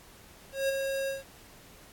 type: tone with ADSR envelope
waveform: square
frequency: 543 Hz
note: C#5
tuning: 36 cents flat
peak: -25 dBFS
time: 0.52-1.24 s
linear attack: 170 ms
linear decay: 17 ms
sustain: -5 dB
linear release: 160 ms
effects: pink hiss -54 dBFS RMS until 1.92 s + AAC 64 kbps